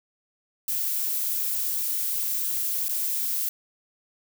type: noise with dropouts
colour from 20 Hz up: violet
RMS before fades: -27 dBFS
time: 0.68-3.49 s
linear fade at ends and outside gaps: 2 ms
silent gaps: 2.884-2.892 s
effects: none